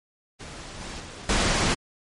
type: noise with level steps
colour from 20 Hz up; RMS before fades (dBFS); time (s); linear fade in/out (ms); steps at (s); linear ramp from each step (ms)
pink; -39 / -36 / -40 / -22; 0.39-1.75; 20; 0.81 / 1 / 1.29; 2
effects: low-pass 8000 Hz 12 dB/octave + MP3 48 kbps